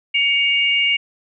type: tone pair together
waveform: sine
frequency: 2243 / 2822 Hz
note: C#7 / F7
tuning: +20 / +17 cents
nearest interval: major third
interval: 397 cents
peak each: -17 dBFS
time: 0.14-0.97 s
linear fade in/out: 10 ms
effects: none